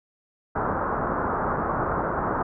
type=low-pass noise; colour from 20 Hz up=white; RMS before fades=-26 dBFS; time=0.55-2.43 s; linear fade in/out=10 ms; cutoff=1400 Hz; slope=48 dB/octave; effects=none